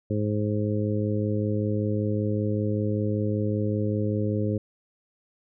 harmonic tone, 105.2 Hz, G#2, 23 cents sharp, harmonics 1 / 2 / 3 / 4 / 5, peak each -26 / -29 / -31 / -32 / -33 dBFS, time 0.1-4.58 s, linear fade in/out 5 ms, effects none

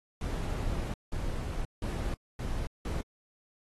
brown noise bursts at uneven times, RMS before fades -33 dBFS, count 5, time 0.21-0.94 / 1.12-1.65 / 1.82-2.14 / 2.39-2.67 / 2.85-3.01 s, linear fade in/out 2 ms, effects AAC 32 kbps

